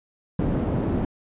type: low-pass noise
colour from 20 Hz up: white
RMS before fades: -24 dBFS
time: 0.39-1.05 s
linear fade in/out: 2 ms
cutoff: 300 Hz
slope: 12 dB/octave
effects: resampled to 8000 Hz